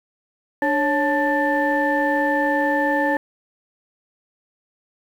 sine tone cluster, 294.4 / 552 / 872 / 1774 Hz, D4 / C#5 / A5 / A6, +4 / -7 / -16 / +14 cents, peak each -22 dBFS, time 0.62-3.17 s, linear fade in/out 2 ms, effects tanh soft clip ceiling -9 dBFS + 8-bit

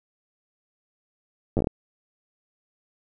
slowing click train, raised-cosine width 2 ms, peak -10 dBFS, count 7, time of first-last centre 1.57-1.671 s, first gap 9 ms, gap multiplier 1.25, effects none

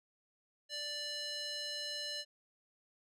square tone with band-pass filter, 587.3 Hz, D5, in tune, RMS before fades -41 dBFS, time 0.69-2.25 s, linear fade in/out 50 ms, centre 4200 Hz, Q 2.5, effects resampled to 32000 Hz

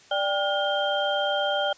sine tone cluster, 589 / 792 / 1427 / 3164 Hz, D5 / G5 / F6 / G7, +5 / +18 / +37 / +15 cents, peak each -26 / -28 / -30 / -29 dBFS, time 0.11-1.73 s, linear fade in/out 5 ms, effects white hiss -53 dBFS RMS until 1.77 s + resampled to 16000 Hz

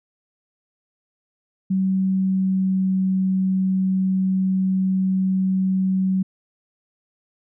sine tone with pitch glide, 189.9 to 188.81 Hz, F#3 to F#3, +45 to +35 cents, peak -17 dBFS, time 1.7-6.23 s, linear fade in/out 10 ms, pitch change -10 cents, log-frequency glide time 2.13-2.94 s, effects none

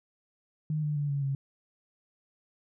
sine tone with pitch steps, 153.6 / 149.31 / 145.15 / 141.1 / 137.16 Hz, D#3 / D3 / D3 / C#3 / C#3, -22 / +29 / -20 / +31 / -18 cents, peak -27 dBFS, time 0.7-1.35 s, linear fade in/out 2 ms, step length 130 ms, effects none

